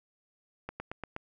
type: slowing click train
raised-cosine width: 0.5 ms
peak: -22 dBFS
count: 5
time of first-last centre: 0.69-1.164 s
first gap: 110 ms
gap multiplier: 1.05
effects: none